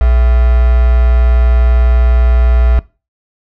sine tone with quantisation, 60.4 Hz, B1, 38 cents flat, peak -6 dBFS, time 0.01-2.79 s, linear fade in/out 0 ms, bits 3, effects noise-tail reverb RT60 0.3 s tail -20 dB re dry + low-pass 2000 Hz 12 dB/octave

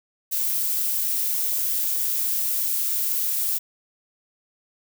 violet noise, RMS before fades -24 dBFS, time 0.31-3.59 s, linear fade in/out 20 ms, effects none

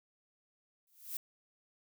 violet noise with exponential growth, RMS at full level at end -36 dBFS, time 0.87-1.17 s, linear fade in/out 2 ms, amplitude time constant 64 ms, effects none

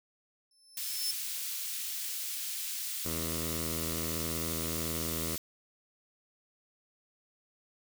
30% pulse tone with exponential growth, 5280 Hz, E8, 2 cents sharp, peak -25 dBFS, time 0.51-1.11 s, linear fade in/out 2 ms, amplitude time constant 130 ms
white high-pass noise, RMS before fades -37 dBFS, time 0.77-5.38 s, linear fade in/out 2 ms, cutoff 2700 Hz, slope 12 dB/octave
10% pulse tone with vibrato, 81.5 Hz, E2, 19 cents flat, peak -27 dBFS, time 3.05-5.36 s, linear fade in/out 5 ms, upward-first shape sine, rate 11 Hz, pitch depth 14 cents each way
effects none

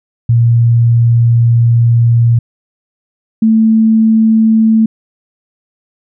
sine tone pair in turn, 117.4 / 221.6 Hz, A#2 / A3, +13 / +13 cents, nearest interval major seventh, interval 1100 cents, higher second, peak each -5 / -5 dBFS, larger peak neither, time 0.29-2.39 / 3.42-4.86 s, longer first, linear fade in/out 5 ms, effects none

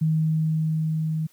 sine tone with level ramp, 157.9 Hz, D#3, 26 cents sharp, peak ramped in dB -18 to -23 dBFS, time 0.01-1.27 s, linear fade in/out 10 ms, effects white hiss -60 dBFS RMS until 1.32 s

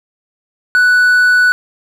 triangle tone, 1483 Hz, F#6, 4 cents sharp, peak -5 dBFS, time 0.75-1.52 s, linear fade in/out 0 ms, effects none

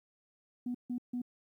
sine tone bursts, 245.5 Hz, B3, 10 cents flat, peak -32 dBFS, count 3, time 0.66-1.218 s, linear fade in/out 5 ms, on 86 ms, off 150 ms, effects tanh soft clip ceiling -29 dBFS + 12-bit

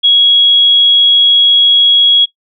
sine tone, 3322 Hz, G#7, in tune, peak -4 dBFS, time 0.03-2.26 s, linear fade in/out 20 ms, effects noise-tail reverb RT60 0.1 s tail -19 dB re dry

